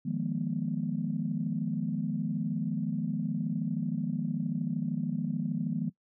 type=chord; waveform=sine; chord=F half-diminished seventh; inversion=third; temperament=equal with one note detuned; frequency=155.56 / 174.61 / 207.7 / 241 Hz; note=Eb3 / F3 / Ab3 / Cb4; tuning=0 / 0 / 0 / -42 cents; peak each=-34 dBFS; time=0.05-5.9 s; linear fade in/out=10 ms; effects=noise-tail reverb RT60 0.1 s tail -21 dB re dry + tanh soft clip ceiling -18 dBFS